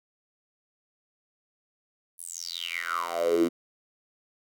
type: tone with high-pass filter sweep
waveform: 10% pulse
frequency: 85.3 Hz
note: F2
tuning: 40 cents flat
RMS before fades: -29 dBFS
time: 2.18-3.49 s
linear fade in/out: 20 ms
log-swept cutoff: 11000 to 270 Hz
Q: 9.6
effects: none